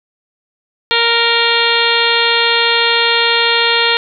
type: harmonic tone with a mistuned harmonic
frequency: 466.2 Hz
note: A#4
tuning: in tune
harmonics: 1 / 2 / 3 / 4 / 5 / 6 / 7 / 8 / 9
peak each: -19 / -19 / -19 / -19 / -19 / -19 / -19 / -19 / -19 dBFS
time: 0.91-3.97 s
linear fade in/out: 0 ms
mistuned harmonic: 8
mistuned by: -42 cents
effects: none